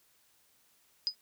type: tone with exponential decay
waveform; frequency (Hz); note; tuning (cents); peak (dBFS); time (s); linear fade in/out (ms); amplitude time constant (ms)
sine; 4978; D#8; 0; -23; 1.07-1.15; 0; 17
effects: white hiss -68 dBFS RMS until 1.21 s